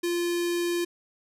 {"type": "tone with notch filter", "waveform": "square", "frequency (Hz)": 346.7, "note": "F4", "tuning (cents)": -13, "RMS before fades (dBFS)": -27, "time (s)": [0.03, 0.85], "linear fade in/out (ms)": 10, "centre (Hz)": 800, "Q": 0.59, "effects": ["resampled to 32000 Hz"]}